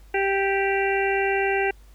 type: harmonic tone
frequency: 392 Hz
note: G4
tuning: in tune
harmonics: 1 / 2 / 4 / 5 / 6 / 7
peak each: -23 / -26 / -29 / -30 / -31 / -31 dBFS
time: 0.14-1.71 s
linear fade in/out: 5 ms
effects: added 50 Hz sine -46 dBFS peak until 1.94 s + pink hiss -59 dBFS RMS until 1.94 s